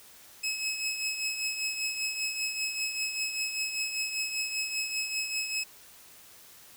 20% pulse tone with tremolo, 2574 Hz, E7, 42 cents flat, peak -23 dBFS, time 0.43-5.64 s, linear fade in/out 10 ms, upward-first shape triangle, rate 5.1 Hz, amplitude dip 60%, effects white hiss -53 dBFS RMS until 6.76 s

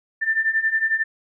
sine beating tone pair, 1776 / 1787 Hz, A6 / A6, +16 / +26 cents, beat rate 11 Hz, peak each -23 / -20 dBFS, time 0.21-1.04 s, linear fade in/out 20 ms, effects none

